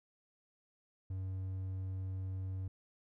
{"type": "tone", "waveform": "triangle", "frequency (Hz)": 94.4, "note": "F#2", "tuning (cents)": 35, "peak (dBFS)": -35, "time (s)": [1.1, 2.68], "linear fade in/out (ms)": 5, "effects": []}